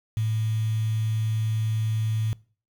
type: tone with quantisation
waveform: sine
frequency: 110 Hz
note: A2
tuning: in tune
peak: -22 dBFS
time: 0.17-2.33 s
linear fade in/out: 0 ms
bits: 7
effects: noise-tail reverb RT60 0.4 s tail -22 dB re dry